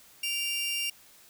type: tone pair together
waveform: sawtooth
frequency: 2329 / 2788 Hz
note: D7 / F7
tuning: -15 / -4 cents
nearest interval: minor third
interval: 311 cents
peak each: -36 / -26 dBFS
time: 0.23-0.9 s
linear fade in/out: 5 ms
effects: white hiss -56 dBFS RMS until 1.29 s